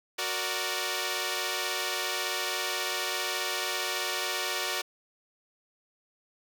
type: chord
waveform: 5% pulse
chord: Gb augmented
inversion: none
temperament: equal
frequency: 370 / 466.2 / 587.3 Hz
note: Gb4 / Bb4 / D5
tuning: 0 / 0 / 0 cents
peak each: -22 / -23 / -22 dBFS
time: 0.18-4.82 s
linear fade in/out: 10 ms
effects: none